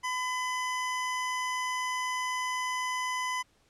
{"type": "tone", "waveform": "25% pulse", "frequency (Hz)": 1008, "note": "B5", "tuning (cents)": 35, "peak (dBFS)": -26, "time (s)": [0.03, 3.43], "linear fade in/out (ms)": 20, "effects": ["pink hiss -67 dBFS RMS until 3.69 s", "low-pass 9000 Hz 12 dB/octave"]}